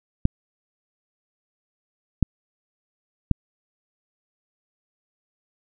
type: clicks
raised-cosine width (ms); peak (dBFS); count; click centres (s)
5; -4; 3; 0.254 / 2.227 / 3.313
effects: none